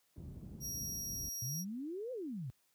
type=low-pass noise; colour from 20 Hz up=pink; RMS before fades=-46 dBFS; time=0.16-1.29 s; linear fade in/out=2 ms; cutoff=200 Hz; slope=12 dB/octave
type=tone; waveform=sawtooth; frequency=5670 Hz; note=F8; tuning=25 cents sharp; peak=-37 dBFS; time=0.6-1.65 s; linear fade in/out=50 ms
type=exponential two-way sweep; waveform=sine; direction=up then down; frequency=117.4 to 528 to 117.4 Hz; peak=-39 dBFS; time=1.42-2.5 s; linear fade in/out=0 ms; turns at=2.12 s
effects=white hiss -75 dBFS RMS until 2.74 s + high-pass 60 Hz 12 dB/octave